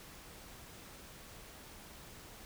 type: silence
effects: pink hiss -53 dBFS RMS until 2.45 s

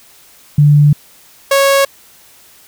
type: tone pair in turn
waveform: sine / sawtooth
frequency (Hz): 146.83 / 551.6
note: D3 / C#5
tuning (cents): 0 / -9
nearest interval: octave + major seventh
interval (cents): 2291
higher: second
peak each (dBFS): -4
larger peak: neither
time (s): 0.58-0.93 / 1.51-1.85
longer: first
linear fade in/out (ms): 5
effects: white hiss -44 dBFS RMS until 2.67 s

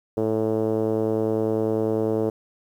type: tone with low-pass filter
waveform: 5% pulse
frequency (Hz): 110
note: A2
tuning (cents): 0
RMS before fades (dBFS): -23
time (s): 0.17-2.3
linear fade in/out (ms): 5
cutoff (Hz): 440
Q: 2.6
effects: 9-bit

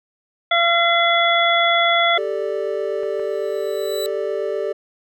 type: harmonic tone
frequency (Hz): 682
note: F5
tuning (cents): -41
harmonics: 1 / 2 / 3 / 5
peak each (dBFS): -18 / -20 / -19 / -20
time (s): 0.51-2.18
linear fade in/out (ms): 5
type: chord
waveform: triangle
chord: G suspended second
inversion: none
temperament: equal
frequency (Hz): 392 / 440 / 587.3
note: G4 / A4 / D5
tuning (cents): 0 / 0 / 0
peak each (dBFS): -23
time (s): 2.17-4.73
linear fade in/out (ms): 10
type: clicks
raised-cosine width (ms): 0.5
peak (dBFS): -25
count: 2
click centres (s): 3.033 / 3.196
type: tone with exponential growth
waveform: sawtooth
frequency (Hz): 3951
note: B7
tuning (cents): 0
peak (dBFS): -23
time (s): 3.04-4.06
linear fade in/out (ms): 0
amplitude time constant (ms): 220
effects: none

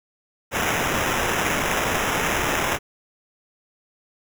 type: noise with sample-and-hold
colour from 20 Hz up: blue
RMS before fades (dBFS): -23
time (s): 0.51-2.79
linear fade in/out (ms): 50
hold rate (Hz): 4410
effects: none

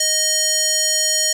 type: tone with band-pass filter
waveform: square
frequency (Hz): 622.3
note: D#5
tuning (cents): 0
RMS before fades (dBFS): -18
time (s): 0-1.33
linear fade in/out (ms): 5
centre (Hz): 6700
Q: 2.6
effects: none

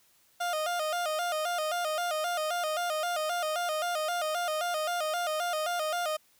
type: tone with vibrato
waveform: 30% pulse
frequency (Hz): 659.3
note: E5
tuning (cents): 0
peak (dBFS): -26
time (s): 0.4-6.17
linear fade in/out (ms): 10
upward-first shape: square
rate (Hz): 3.8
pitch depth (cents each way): 110
effects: white hiss -65 dBFS RMS until 6.39 s

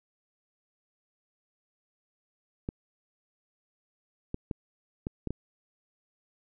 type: clicks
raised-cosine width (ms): 3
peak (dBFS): -19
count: 6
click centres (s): 2.689 / 4.344 / 4.512 / 5.069 / 5.273 / 5.306
effects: none

